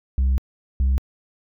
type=tone pair in turn; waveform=sine; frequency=65.41 / 65.94 Hz; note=C2 / C2; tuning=0 / +14 cents; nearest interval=unison; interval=14 cents; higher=second; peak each=-13 dBFS; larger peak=neither; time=0.18-0.38 / 0.8-0.98 s; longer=first; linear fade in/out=0 ms; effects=tanh soft clip ceiling -15 dBFS